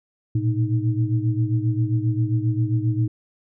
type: tone cluster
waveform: sine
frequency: 113.1 / 120.6 / 310.9 Hz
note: A2 / B2 / D#4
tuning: +48 / -41 / -1 cents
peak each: -21 / -23 / -27 dBFS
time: 0.35-3.08 s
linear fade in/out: 5 ms
effects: none